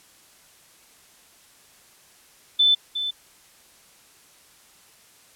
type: tone with echo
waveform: sine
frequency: 3520 Hz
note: A7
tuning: in tune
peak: -14 dBFS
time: 2.59-2.75 s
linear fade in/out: 10 ms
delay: 360 ms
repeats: 1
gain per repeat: -10 dB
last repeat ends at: 3.11 s
effects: white hiss -54 dBFS RMS until 5.35 s + low-pass 12000 Hz 12 dB/octave